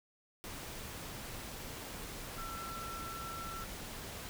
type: tone in noise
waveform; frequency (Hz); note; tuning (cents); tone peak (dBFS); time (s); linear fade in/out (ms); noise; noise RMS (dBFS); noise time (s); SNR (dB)
sine; 1343; E6; +32; -43; 2.38-3.64; 0; pink; -45; 0.44-4.29; -1
effects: none